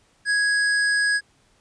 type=tone; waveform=square; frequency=1661.2 Hz; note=G#6; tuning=in tune; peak=-19 dBFS; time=0.25-1.21 s; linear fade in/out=50 ms; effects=pink hiss -61 dBFS RMS until 1.6 s + resampled to 22050 Hz